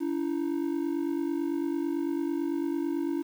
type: ring-modulated tone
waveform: triangle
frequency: 311.2 Hz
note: D#4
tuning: in tune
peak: -22 dBFS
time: 0-3.23 s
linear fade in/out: 20 ms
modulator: 24.5 Hz
effects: 9-bit